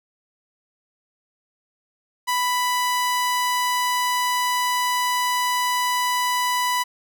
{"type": "tone", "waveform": "sawtooth", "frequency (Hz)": 990, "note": "B5", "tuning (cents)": 4, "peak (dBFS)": -16, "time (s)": [2.27, 6.84], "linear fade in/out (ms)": 20, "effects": []}